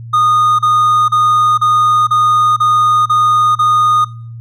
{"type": "tone bursts", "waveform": "triangle", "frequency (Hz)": 1231, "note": "D#6", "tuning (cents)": -19, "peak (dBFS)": -6, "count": 8, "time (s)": [0.13, 4.048], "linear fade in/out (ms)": 10, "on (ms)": 460, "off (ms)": 34, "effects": ["noise-tail reverb RT60 0.5 s tail -21 dB re dry", "added 116 Hz sine -26 dBFS peak until 4.4 s"]}